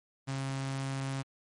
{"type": "tone with notch filter", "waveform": "sawtooth", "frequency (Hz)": 135.1, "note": "C#3", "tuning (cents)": -44, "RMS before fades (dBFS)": -35, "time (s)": [0.27, 1.23], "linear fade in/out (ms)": 20, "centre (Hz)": 450, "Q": 1.9, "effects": ["MP3 48 kbps"]}